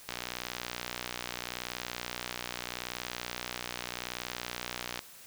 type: click train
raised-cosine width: 0.2 ms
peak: -17 dBFS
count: 299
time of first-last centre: 0.09-4.991 s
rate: 60.8 Hz
effects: white hiss -52 dBFS RMS until 5.26 s